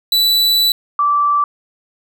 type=tone pair in turn; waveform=45% pulse / sine; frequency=3964 / 1164.3 Hz; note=B7 / D6; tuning=+6 / -15 cents; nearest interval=octave + major sixth; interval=2121 cents; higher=first; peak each=-11 dBFS; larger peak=neither; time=0.12-0.72 / 0.99-1.44 s; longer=first; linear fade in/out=2 ms; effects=none